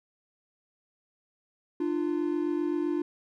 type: tone pair together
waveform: triangle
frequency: 299.1 / 346.8 Hz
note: D4 / F4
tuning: +32 / -12 cents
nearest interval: minor third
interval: 256 cents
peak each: -27 dBFS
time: 1.8-3.02 s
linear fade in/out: 5 ms
effects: none